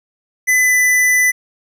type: tone with pitch glide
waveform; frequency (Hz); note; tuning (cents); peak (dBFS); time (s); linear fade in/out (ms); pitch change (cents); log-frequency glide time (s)
square; 2009 to 1996.3; B6 to B6; +29 to +18; -11; 0.47-1.32; 20; -11; 0.62-0.76
effects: none